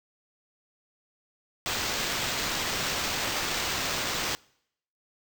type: noise with sample-and-hold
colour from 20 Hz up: violet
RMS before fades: -30 dBFS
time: 1.66-4.35 s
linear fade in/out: 0 ms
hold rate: 11025 Hz
effects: noise-tail reverb RT60 0.7 s tail -25 dB re dry